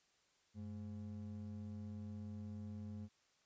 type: ring-modulated tone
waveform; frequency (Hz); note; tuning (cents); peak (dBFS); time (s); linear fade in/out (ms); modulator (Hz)
triangle; 154.4; D#3; -13; -40; 0.54-3.09; 50; 58.2
effects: white hiss -75 dBFS RMS until 3.45 s + resampled to 16000 Hz